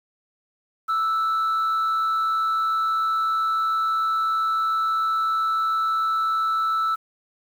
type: tone with frequency modulation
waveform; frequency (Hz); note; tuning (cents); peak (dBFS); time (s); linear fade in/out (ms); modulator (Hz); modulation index
sine; 1318.5; E6; 0; -17; 0.88-6.96; 20; 136; 0.25
effects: tanh soft clip ceiling -19 dBFS + 8-bit